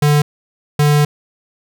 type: tone pair in turn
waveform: square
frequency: 147.5 / 147.5 Hz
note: D3 / D3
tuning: +8 / +8 cents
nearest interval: unison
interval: 0 cents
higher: neither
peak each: -10 dBFS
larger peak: neither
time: 0.02-0.22 / 0.79-1.05 s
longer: second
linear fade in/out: 5 ms
effects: none